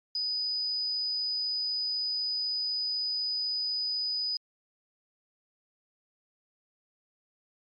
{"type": "tone", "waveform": "sine", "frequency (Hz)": 4978, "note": "D#8", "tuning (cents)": 0, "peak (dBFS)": -28, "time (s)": [0.15, 4.37], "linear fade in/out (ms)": 2, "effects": ["MP3 32 kbps"]}